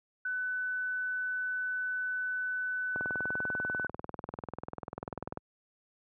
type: tone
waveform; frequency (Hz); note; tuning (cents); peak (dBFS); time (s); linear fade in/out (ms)
sine; 1500; F#6; +23; -31; 0.25-3.87; 5
type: click train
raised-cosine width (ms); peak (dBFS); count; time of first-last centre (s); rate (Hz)
1; -23; 50; 2.96-5.374; 20.3
effects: high-pass 80 Hz 12 dB/octave